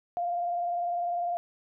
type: tone with vibrato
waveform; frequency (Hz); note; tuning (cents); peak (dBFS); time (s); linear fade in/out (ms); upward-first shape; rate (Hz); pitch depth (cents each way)
sine; 698.5; F5; 0; -27; 0.17-1.37; 0; sine; 20; 37
effects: none